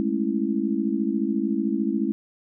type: chord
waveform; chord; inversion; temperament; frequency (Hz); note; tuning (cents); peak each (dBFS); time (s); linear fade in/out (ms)
sine; A major seventh; third; just; 206.2 / 220 / 275 / 330; G#3 / A3 / C#4 / E4; -12 / 0 / -14 / +2; -27; 0-2.12; 0
effects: none

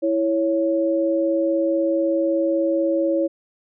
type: tone pair together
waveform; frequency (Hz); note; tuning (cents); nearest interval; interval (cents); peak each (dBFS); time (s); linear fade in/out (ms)
sine; 329.6 / 554.3; E4 / C#5; 0 / 0; major sixth; 900; -20; 0.02-3.28; 20
effects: none

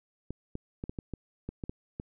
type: clicks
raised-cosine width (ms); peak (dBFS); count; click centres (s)
3; -23; 10; 0.306 / 0.554 / 0.839 / 0.895 / 0.988 / 1.137 / 1.49 / 1.638 / 1.695 / 1.999
effects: none

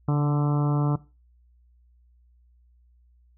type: harmonic tone with a mistuned harmonic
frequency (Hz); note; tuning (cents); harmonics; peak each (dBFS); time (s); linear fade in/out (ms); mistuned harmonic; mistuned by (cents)
146.83; D3; 0; 1 / 2 / 3 / 4 / 5 / 6 / 7 / 8 / 9; -20 / -28 / -35 / -38 / -37 / -39 / -39 / -40 / -41; 0.08-0.96; 5; 1; -27
effects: noise-tail reverb RT60 0.3 s tail -20 dB re dry + added 60 Hz sine -56 dBFS peak until 3.37 s

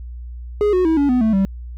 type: tone with pitch steps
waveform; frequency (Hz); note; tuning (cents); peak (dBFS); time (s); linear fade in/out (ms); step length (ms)
triangle; 415.9 / 366.3 / 322.6 / 284.1 / 250.2 / 220.3 / 194.02; G#4 / F#4 / E4 / C#4 / B3 / A3 / G3; +2 / -17 / -37 / +43 / +23 / +2 / -18; -11; 0.61-1.45; 0; 120
effects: added 60 Hz sine -29 dBFS peak until 1.77 s

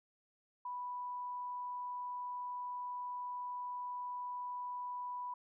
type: tone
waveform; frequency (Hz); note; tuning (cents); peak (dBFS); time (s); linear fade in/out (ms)
sine; 987; B5; -1; -39; 0.65-5.34; 5
effects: none

